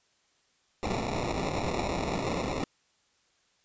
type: noise with sample-and-hold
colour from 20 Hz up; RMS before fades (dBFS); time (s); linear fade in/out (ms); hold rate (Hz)
violet; -31; 0.83-2.64; 0; 1575
effects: white hiss -69 dBFS RMS until 3.64 s + resampled to 16000 Hz